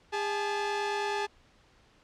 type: tone pair together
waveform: sawtooth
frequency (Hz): 406.8 / 863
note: G#4 / A5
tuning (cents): -36 / -34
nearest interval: octave + minor second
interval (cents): 1302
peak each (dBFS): -28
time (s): 0.12-1.27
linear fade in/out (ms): 20
effects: pink hiss -62 dBFS RMS until 2.03 s + low-pass 5000 Hz 12 dB/octave